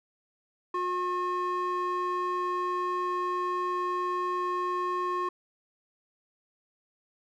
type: tone with band-pass filter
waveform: square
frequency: 360.3 Hz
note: F#4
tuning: 46 cents flat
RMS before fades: -30 dBFS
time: 0.74-5.29 s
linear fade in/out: 5 ms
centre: 890 Hz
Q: 5
effects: none